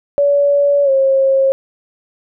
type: tone with pitch glide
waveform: sine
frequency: 570 to 538.3 Hz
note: C#5 to C5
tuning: +48 to +49 cents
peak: -9 dBFS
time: 0.18-1.52 s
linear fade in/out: 0 ms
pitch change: -99 cents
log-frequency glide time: 0.84-0.9 s
effects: none